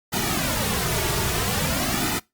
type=noise with flanger; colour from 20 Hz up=pink; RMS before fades=-24 dBFS; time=0.12-2.2 s; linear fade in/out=20 ms; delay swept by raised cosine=1.8 to 3.9 ms; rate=0.5 Hz; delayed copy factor=-0.8; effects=noise-tail reverb RT60 0.2 s tail -22 dB re dry + Opus 48 kbps